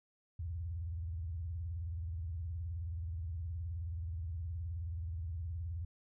sine tone with vibrato, 83 Hz, E2, 12 cents sharp, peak -37 dBFS, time 0.39-5.85 s, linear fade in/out 5 ms, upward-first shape sine, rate 19 Hz, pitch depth 220 cents each way, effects none

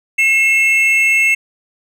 triangle tone pair together, 2162 / 2665 Hz, C#7 / E7, -44 / +18 cents, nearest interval major third, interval 362 cents, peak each -11 dBFS, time 0.18-1.35 s, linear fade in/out 10 ms, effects none

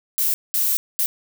violet noise bursts at uneven times, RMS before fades -20 dBFS, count 3, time 0.18-0.34 / 0.54-0.77 / 0.99-1.06 s, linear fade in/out 0 ms, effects none

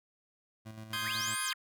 25% pulse tone with tremolo, 109.7 Hz, A2, 5 cents flat, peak -39 dBFS, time 0.65-1.36 s, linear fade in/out 20 ms, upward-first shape square, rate 8 Hz, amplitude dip 45%
20% pulse chord, Ab major seventh, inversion first, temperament equal, 1046.5 / 1244.5 / 1568 / 1661.2 Hz, C6 / Eb6 / G6 / Ab6, 0 / 0 / 0 / 0 cents, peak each -34 / -36 / -33 / -36 dBFS, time 0.93-1.53 s, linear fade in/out 2 ms
sine linear two-way sweep, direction up then down, 1174.7 to 10530 to 1174.7 Hz, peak -36 dBFS, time 1.04-1.54 s, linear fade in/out 20 ms, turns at 1.43 s
effects none

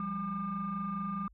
sine tone cluster, 174.7 / 199.4 / 1203 Hz, F3 / G3 / D6, +1 / +30 / +41 cents, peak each -39 / -35 / -35 dBFS, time 0-1.28 s, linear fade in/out 2 ms, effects tanh soft clip ceiling -28 dBFS + added 50 Hz sine -58 dBFS peak until 1.33 s

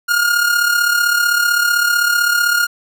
45% pulse tone with amplitude modulation, 1420 Hz, F6, 28 cents sharp, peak -10 dBFS, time 0.08-2.67 s, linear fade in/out 20 ms, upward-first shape sine, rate 35.7 Hz, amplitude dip 55%, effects none

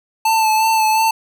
square tone with vibrato, 880 Hz, A5, in tune, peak -13 dBFS, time 0.25-1.11 s, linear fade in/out 5 ms, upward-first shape sine, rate 2.8 Hz, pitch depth 26 cents each way, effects none

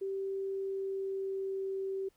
sine tone with pitch glide, 388.7 to 386.2 Hz, G4 to G4, -15 to -26 cents, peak -33 dBFS, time 0.01-2.09 s, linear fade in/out 10 ms, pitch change -11 cents, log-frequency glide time 0.51-1.66 s, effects pink hiss -72 dBFS RMS until 2.16 s

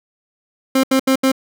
30% pulse tone bursts, 264.8 Hz, C4, 21 cents sharp, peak -9 dBFS, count 4, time 0.75-1.318 s, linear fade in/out 5 ms, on 85 ms, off 76 ms, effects none

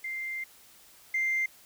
sine tone pair in turn, 2093 / 2093 Hz, C7 / C7, 0 / 0 cents, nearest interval unison, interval 0 cents, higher neither, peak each -32 / -24 dBFS, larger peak second, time 0.04-0.44 / 1.14-1.46 s, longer first, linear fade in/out 5 ms, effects tanh soft clip ceiling -22 dBFS + white hiss -56 dBFS RMS until 1.65 s

